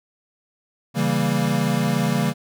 square chord, C# diminished seventh, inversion none, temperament equal, 138.59 / 164.81 / 196 / 233.1 Hz, C#3 / E3 / G3 / Bb3, 0 / 0 / 0 / 0 cents, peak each -25 dBFS, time 0.94-2.34 s, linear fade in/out 50 ms, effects none

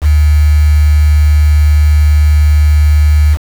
sine tone with quantisation, 74.8 Hz, D2, 32 cents sharp, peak -4 dBFS, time 0.01-3.38 s, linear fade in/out 50 ms, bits 4, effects none

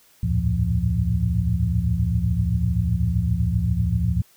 sine tone cluster, 70 / 82.9 / 107.8 / 115.6 / 172.7 Hz, C#2 / E2 / A2 / A#2 / F3, +18 / +10 / -35 / -14 / -19 cents, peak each -25 dBFS, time 0.23-4.22 s, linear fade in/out 5 ms, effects white hiss -56 dBFS RMS until 4.36 s

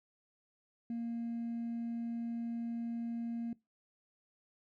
triangle tone with hard clipping, 233.1 Hz, A#3, in tune, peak -35 dBFS, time 0.9-3.53 s, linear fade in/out 2 ms, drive 2 dB, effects noise-tail reverb RT60 0.2 s tail -21 dB re dry

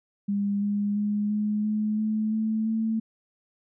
sine tone with pitch steps, 201.7 / 204.5 / 207.4 / 210.3 / 213.2 / 216.2 / 219.2 / 222.3 Hz, G3 / G#3 / G#3 / G#3 / G#3 / A3 / A3 / A3, +50 / -26 / -2 / +22 / +46 / -30 / -6 / +18 cents, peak -23 dBFS, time 0.28-3 s, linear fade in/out 10 ms, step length 340 ms, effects none

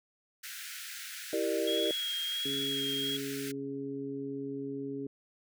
pink high-pass noise, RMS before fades -43 dBFS, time 0.43-3.52 s, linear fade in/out 10 ms, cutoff 1400 Hz, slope 96 dB/octave
sine chord, E half-diminished seventh, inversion none, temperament equal with one note detuned, 329.6 / 392 / 466.2 / 599.7 Hz, E4 / G4 / Bb4 / D5, 0 / 0 / 0 / +36 cents, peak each -34 dBFS, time 1.33-1.91 s, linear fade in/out 2 ms
sine tone with vibrato, 3287 Hz, G#7, 19 cents flat, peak -32 dBFS, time 1.67-3.17 s, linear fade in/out 5 ms, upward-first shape sine, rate 1.4 Hz, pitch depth 29 cents each way
harmonic tone, 138.1 Hz, C#3, 6 cents flat, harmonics 1 / 2 / 3, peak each -46 / -37 / -39 dBFS, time 2.45-5.07 s, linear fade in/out 5 ms
effects none

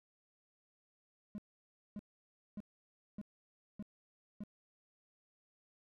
triangle tone bursts, 207.7 Hz, G#3, in tune, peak -39 dBFS, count 6, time 1.35-4.436 s, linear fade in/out 0 ms, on 31 ms, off 580 ms, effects none

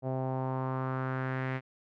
sawtooth tone with low-pass filter sweep, 130.81 Hz, C3, in tune, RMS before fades -33 dBFS, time 0.02-1.61 s, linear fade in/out 50 ms, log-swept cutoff 660 to 2100 Hz, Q 2.8, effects none

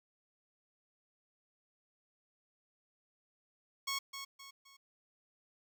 10% pulse tone with echo, 1100 Hz, C#6, 14 cents flat, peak -26 dBFS, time 3.87-3.99 s, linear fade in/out 10 ms, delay 260 ms, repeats 3, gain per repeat -8 dB, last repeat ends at 4.77 s, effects none

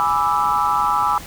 sine chord, E dominant seventh, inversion first, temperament equal, 830.6 / 987.8 / 1174.7 / 1318.5 Hz, G#5 / B5 / D6 / E6, 0 / 0 / 0 / 0 cents, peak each -21 dBFS, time 0-1.18 s, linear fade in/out 0 ms, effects pink hiss -36 dBFS RMS until 1.26 s

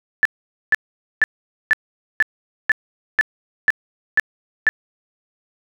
sine tone bursts, 1746 Hz, A6, 14 cents flat, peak -10 dBFS, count 10, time 0.23-4.69 s, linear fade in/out 0 ms, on 23 ms, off 470 ms, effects none

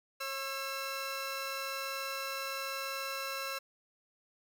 15% pulse tone pair together, 543 / 1337 Hz, C#5 / E6, -36 / +24 cents, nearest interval octave + major third, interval 1560 cents, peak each -33 / -32 dBFS, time 0.2-3.59 s, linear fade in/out 10 ms, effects none

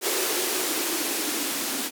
violet noise with band-pass filter sweep, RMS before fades -27 dBFS, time 0.01-1.91 s, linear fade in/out 50 ms, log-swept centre 390 to 260 Hz, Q 6.1, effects none

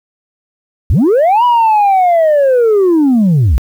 sine linear two-way sweep, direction up then down, 51.91 to 987.8 to 51.91 Hz, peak -4 dBFS, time 0.9-3.58 s, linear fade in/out 0 ms, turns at 1.44 s, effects tanh soft clip ceiling -5 dBFS + 7-bit

